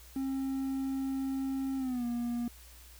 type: tone with pitch glide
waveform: triangle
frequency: 268.2 to 238.9 Hz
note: C4 to A#3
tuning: +43 to +43 cents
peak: -29 dBFS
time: 0.16-2.48 s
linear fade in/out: 2 ms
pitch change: -200 cents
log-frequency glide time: 1.77-2.05 s
effects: added 60 Hz sine -53 dBFS peak until 2.99 s + white hiss -56 dBFS RMS until 2.99 s